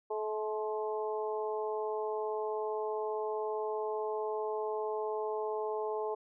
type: harmonic tone with a mistuned harmonic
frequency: 215.3 Hz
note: A3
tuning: 37 cents flat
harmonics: 2 / 3 / 4 / 5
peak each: -34 / -41 / -39 / -44 dBFS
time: 0.1-6.15 s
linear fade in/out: 10 ms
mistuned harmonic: 5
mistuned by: -33 cents
effects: none